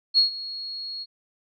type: tone with ADSR envelope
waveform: sine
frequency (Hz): 4312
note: C#8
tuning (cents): -49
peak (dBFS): -13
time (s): 0.14-1.06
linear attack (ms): 39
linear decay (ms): 120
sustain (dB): -18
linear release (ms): 40
effects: none